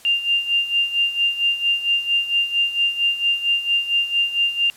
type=tone with tremolo; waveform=sine; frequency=2794 Hz; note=F7; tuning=in tune; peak=-14 dBFS; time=0.05-4.7 s; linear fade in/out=0 ms; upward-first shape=sine; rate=4.4 Hz; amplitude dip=75%; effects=white hiss -47 dBFS RMS until 4.76 s + low-pass 12000 Hz 12 dB/octave